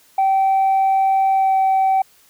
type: tone with pitch glide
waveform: sine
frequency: 773 to 767.7 Hz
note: G5 to G5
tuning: -24 to -36 cents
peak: -11 dBFS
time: 0.18-2.02 s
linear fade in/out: 5 ms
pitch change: -12 cents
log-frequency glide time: 1.31-1.56 s
effects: tanh soft clip ceiling -11 dBFS + white hiss -53 dBFS RMS until 2.29 s